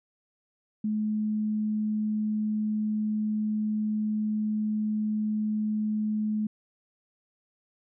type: tone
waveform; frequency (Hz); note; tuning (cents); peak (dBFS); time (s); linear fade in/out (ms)
sine; 213.7; G#3; +50; -25; 0.84-6.47; 5
effects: none